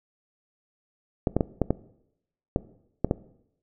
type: clicks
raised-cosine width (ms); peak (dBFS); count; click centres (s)
2; -8; 8; 1.272 / 1.366 / 1.408 / 1.617 / 1.706 / 2.561 / 3.046 / 3.111
effects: noise-tail reverb RT60 0.8 s tail -19 dB re dry